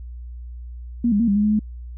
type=tone with pitch steps; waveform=sine; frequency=237 / 204 / 233.3 / 200.1 / 207.4 / 211.3 / 213 Hz; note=A#3 / G#3 / A#3 / G3 / G#3 / G#3 / G#3; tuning=+29 / -31 / +2 / +36 / -2 / +30 / +44 cents; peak=-15 dBFS; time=1.04-1.593 s; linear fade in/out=5 ms; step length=79 ms; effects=added 60 Hz sine -32 dBFS peak until 1.97 s